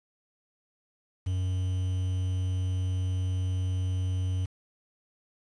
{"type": "tone with quantisation", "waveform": "triangle", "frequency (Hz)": 92.5, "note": "F#2", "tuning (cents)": 0, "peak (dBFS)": -24, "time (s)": [1.26, 4.46], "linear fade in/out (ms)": 10, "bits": 8, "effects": ["resampled to 22050 Hz"]}